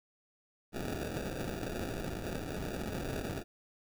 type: noise with sample-and-hold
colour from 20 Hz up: violet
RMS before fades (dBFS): -38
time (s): 0.72-3.44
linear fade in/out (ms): 50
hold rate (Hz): 1050
effects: none